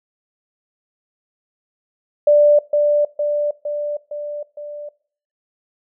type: tone with echo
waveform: sine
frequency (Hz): 589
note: D5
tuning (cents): +5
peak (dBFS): -8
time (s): 2.27-2.59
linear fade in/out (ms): 5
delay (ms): 460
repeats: 5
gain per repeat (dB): -4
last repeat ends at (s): 4.89
effects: noise-tail reverb RT60 0.5 s tail -22 dB re dry

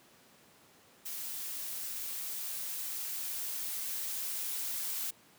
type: noise with level ramp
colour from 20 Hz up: blue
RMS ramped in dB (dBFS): -40 to -36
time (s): 1.05-5.11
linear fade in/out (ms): 10
effects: pink hiss -61 dBFS RMS until 5.38 s + high-pass 150 Hz 12 dB/octave

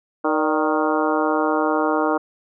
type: harmonic tone with a mistuned harmonic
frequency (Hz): 155.56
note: D#3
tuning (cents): 0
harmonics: 2 / 3 / 4 / 5 / 6 / 7 / 8 / 9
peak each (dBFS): -22 / -24 / -25 / -26 / -27 / -27 / -28 / -29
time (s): 0.24-2.18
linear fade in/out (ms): 10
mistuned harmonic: 4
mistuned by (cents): -64
effects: none

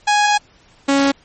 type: tone pair in turn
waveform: sawtooth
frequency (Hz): 830.6 / 277.2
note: G#5 / C#4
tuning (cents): 0 / 0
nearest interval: octave + perfect fifth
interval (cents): 1900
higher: first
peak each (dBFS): -8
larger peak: neither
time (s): 0.07-0.38 / 0.88-1.12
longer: first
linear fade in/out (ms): 10
effects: pink hiss -51 dBFS RMS until 1.24 s + MP3 32 kbps

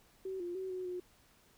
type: tone with pitch steps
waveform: sine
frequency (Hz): 380.2 / 350.1 / 377.8 / 368.8 / 360.3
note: F#4 / F4 / F#4 / F#4 / F#4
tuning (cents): +47 / +4 / +36 / -6 / -46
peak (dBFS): -37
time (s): 0.25-1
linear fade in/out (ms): 5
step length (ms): 150
effects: pink hiss -66 dBFS RMS until 1.57 s

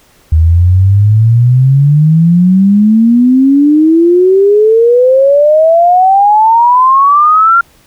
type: exponential sweep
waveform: sine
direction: up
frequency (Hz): 77.78 to 1397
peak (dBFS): -3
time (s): 0.32-7.61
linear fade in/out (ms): 5
effects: pink hiss -46 dBFS RMS until 7.86 s

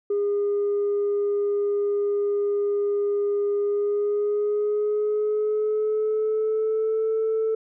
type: tone with pitch glide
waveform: sine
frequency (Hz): 407.6 to 441.9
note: G#4 to A4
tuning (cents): -32 to +7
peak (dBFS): -19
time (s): 0.1-7.55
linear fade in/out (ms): 5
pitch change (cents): +139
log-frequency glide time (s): 3.56-7.1
effects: tanh soft clip ceiling -18 dBFS

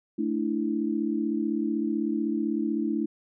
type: chord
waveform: sine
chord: A suspended fourth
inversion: none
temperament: equal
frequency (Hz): 220 / 293.7 / 329.6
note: A3 / D4 / E4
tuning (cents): 0 / 0 / 0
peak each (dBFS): -29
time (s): 0.18-3.06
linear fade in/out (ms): 10
effects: none

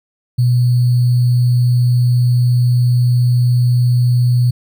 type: tone with sample-and-hold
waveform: sine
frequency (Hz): 122.9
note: B2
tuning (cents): -8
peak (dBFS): -9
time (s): 0.38-4.51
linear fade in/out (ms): 10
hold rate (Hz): 4410
effects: none

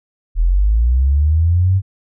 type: linear sweep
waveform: sine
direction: up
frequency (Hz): 38.89 to 98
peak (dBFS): -10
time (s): 0.35-1.82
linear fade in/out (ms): 50
effects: none

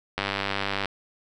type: click train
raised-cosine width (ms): 0.3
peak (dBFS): -10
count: 68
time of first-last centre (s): 0.18-0.857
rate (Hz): 99
effects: none

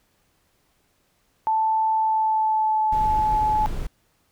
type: tone with pitch glide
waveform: sine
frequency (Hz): 880 to 856.4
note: A5 to A5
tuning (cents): 0 to -47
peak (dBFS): -18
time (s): 1.47-3.66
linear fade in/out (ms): 0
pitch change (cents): -47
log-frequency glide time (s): 1.93-3.49
type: noise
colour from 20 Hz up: brown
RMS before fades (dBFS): -28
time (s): 2.92-3.87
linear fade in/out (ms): 5
effects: pink hiss -66 dBFS RMS until 4.31 s

